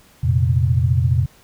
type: chord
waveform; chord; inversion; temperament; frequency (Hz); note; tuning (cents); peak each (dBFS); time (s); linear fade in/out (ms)
sine; F suspended fourth; none; just; 87.31 / 116.41 / 130.96; F2 / Bb2 / C3; 0 / -2 / +2; -18; 0.23-1.26; 10
effects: pink hiss -51 dBFS RMS until 1.43 s